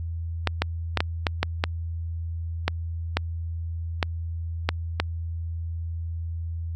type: clicks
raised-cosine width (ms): 0.3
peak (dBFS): -5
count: 12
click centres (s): 0.473 / 0.62 / 0.973 / 1.005 / 1.268 / 1.43 / 1.639 / 2.68 / 3.17 / 4.028 / 4.69 / 5
effects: added 83 Hz sine -28 dBFS peak until 6.75 s